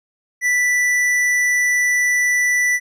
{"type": "tone with tanh clipping", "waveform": "triangle", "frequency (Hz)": 1974, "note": "B6", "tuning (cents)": -1, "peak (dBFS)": -16, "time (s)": [0.41, 2.8], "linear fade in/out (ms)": 50, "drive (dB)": 16, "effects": []}